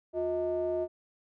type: ring-modulated tone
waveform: triangle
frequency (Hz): 138.59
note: C#3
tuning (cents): 0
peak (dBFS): -23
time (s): 0.13-0.88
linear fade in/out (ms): 50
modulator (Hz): 496
effects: none